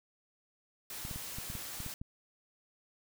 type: noise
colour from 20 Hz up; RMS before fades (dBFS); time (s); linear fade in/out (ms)
white; -43; 0.9-1.94; 2
type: clicks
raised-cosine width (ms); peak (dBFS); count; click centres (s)
5; -30; 9; 1.051 / 1.112 / 1.16 / 1.385 / 1.501 / 1.553 / 1.803 / 1.863 / 2.015
effects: none